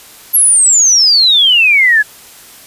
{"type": "exponential sweep", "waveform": "sine", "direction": "down", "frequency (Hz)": [11660, 1659], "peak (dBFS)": -5, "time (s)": [0.33, 2.03], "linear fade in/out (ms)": 20, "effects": ["white hiss -37 dBFS RMS until 2.66 s", "resampled to 32000 Hz"]}